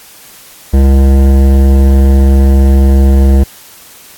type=tone with hard clipping; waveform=sine; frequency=67.7 Hz; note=C#2; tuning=40 cents flat; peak=-5 dBFS; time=0.73-3.44 s; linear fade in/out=10 ms; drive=15 dB; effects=white hiss -36 dBFS RMS until 4.17 s + AAC 64 kbps